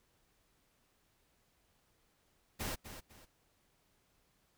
pink noise with echo, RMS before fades -39 dBFS, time 2.59-2.76 s, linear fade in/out 20 ms, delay 250 ms, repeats 2, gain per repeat -10 dB, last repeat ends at 3.26 s, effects pink hiss -74 dBFS RMS until 4.57 s

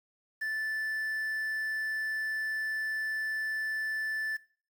triangle tone with quantisation, 1755 Hz, A6, 5 cents flat, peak -29 dBFS, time 0.41-4.37 s, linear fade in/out 10 ms, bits 9, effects noise-tail reverb RT60 0.4 s tail -18 dB re dry

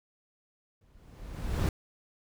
brown noise with exponential growth, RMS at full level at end -24 dBFS, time 0.81-1.69 s, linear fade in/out 2 ms, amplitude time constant 190 ms, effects none

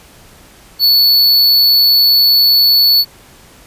square tone, 4435 Hz, C#8, in tune, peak -7 dBFS, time 0.79-3.05 s, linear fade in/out 50 ms, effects pink hiss -42 dBFS RMS until 3.66 s + resampled to 32000 Hz

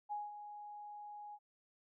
sine tone with ADSR envelope, 831 Hz, G#5, 1 cent sharp, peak -37 dBFS, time 0.09-1.39 s, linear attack 30 ms, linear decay 190 ms, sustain -10 dB, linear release 51 ms, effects none

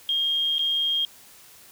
sine tone with dropouts, 3229 Hz, G#7, 49 cents flat, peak -21 dBFS, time 0.09-1.05 s, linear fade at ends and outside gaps 1 ms, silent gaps 0.583-0.592 s, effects white hiss -50 dBFS RMS until 1.71 s

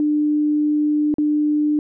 sine tone with dropouts, 299 Hz, D4, 31 cents sharp, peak -15 dBFS, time 0-1.79 s, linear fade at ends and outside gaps 1 ms, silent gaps 1.141-1.183 s, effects none

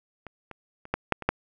clicks, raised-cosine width 0.5 ms, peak -25 / -25 / -28 / -10 / -6 / -22 / -6 dBFS, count 7, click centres 0.267 / 0.513 / 0.854 / 0.94 / 1.123 / 1.223 / 1.29 s, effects none

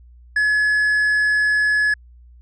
triangle tone, 1700 Hz, G#6, 40 cents sharp, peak -13 dBFS, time 0.36-1.94 s, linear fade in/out 5 ms, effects added 60 Hz sine -43 dBFS peak until 2.41 s + resampled to 22050 Hz

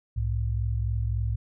sine tone pair together, 64 / 107.63 Hz, C2 / A2, -38 / -38 cents, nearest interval major sixth, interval 900 cents, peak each -27 dBFS, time 0.16-1.36 s, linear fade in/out 10 ms, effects none

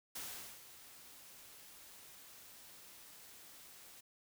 white noise with ADSR envelope, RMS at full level -44 dBFS, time 0.15-4.01 s, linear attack 8 ms, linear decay 430 ms, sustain -13 dB, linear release 10 ms, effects none

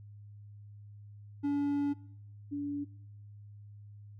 triangle / sine tone pair in turn, 285.8 / 287.3 Hz, D4 / D4, -47 / -38 cents, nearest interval unison, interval 9 cents, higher second, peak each -26 / -33 dBFS, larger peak first, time 1.43-1.94 / 2.51-2.85 s, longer first, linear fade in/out 20 ms, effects noise-tail reverb RT60 0.8 s tail -23 dB re dry + added 103 Hz sine -48 dBFS peak until 4.19 s

